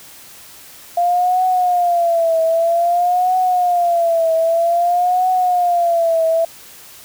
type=tone with vibrato; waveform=sine; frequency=694 Hz; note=F5; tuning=11 cents flat; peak=-12 dBFS; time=0.97-6.45 s; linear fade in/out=5 ms; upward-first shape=triangle; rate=0.52 Hz; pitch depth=120 cents each way; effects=white hiss -40 dBFS RMS until 7.04 s